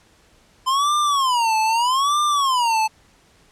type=tone with vibrato; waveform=square; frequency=1022 Hz; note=C6; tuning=41 cents flat; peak=-17 dBFS; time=0.66-2.88 s; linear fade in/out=20 ms; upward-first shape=sine; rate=0.8 Hz; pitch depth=270 cents each way; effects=pink hiss -55 dBFS RMS until 3.51 s + low-pass 9000 Hz 12 dB/octave